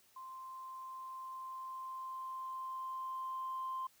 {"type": "tone with level ramp", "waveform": "sine", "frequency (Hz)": 1045, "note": "C6", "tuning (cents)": -2, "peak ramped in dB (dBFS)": [-46, -36], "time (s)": [0.16, 3.87], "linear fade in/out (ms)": 5, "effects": ["tanh soft clip ceiling -33 dBFS", "white hiss -68 dBFS RMS until 4 s"]}